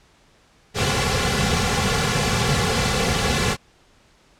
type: noise with comb filter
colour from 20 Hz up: pink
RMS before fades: -20 dBFS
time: 0.74-3.57 s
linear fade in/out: 50 ms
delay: 3.2 ms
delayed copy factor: -0.9
effects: pink hiss -56 dBFS RMS until 4.39 s + low-pass 7000 Hz 12 dB/octave